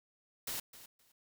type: noise with echo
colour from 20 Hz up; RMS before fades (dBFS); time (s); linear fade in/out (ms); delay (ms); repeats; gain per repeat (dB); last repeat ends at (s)
white; -39; 0.47-0.6; 5; 260; 2; -15; 1.12
effects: none